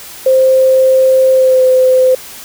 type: tone with pitch glide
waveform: sine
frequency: 523.3 to 514.3 Hz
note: C5 to C5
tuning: 0 to -30 cents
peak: -5 dBFS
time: 0.26-2.15 s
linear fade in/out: 5 ms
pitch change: -30 cents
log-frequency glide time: 1.32-1.62 s
effects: white hiss -31 dBFS RMS until 2.44 s